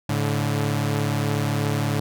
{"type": "tone pair together", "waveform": "sawtooth", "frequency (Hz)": [107.44, 144.2], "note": ["A2", "D3"], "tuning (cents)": [-41, -31], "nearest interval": "perfect fourth", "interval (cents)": 510, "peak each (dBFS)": -20, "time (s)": [0.09, 2], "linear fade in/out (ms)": 5, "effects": []}